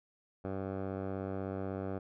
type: tone with low-pass filter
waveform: 10% pulse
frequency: 96.3 Hz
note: G2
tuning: 30 cents flat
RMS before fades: -38 dBFS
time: 0.44-1.99 s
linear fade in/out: 10 ms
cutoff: 940 Hz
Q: 1.3
effects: none